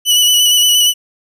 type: tone with vibrato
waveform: sawtooth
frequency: 2960 Hz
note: F#7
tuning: in tune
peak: -5 dBFS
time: 0.05-0.94 s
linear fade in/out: 50 ms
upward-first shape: square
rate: 8.6 Hz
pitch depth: 18 cents each way
effects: none